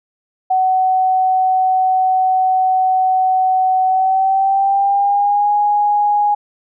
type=tone with pitch glide; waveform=sine; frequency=750 to 827.4 Hz; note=F#5 to G#5; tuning=+23 to -7 cents; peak=-11 dBFS; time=0.5-6.35 s; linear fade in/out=10 ms; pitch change=+170 cents; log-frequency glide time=3.85-5.53 s; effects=none